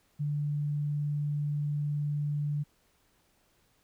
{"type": "tone", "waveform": "sine", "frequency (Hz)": 146.83, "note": "D3", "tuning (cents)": 0, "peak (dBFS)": -28, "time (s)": [0.19, 2.64], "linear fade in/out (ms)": 20, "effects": ["pink hiss -69 dBFS RMS until 3.83 s"]}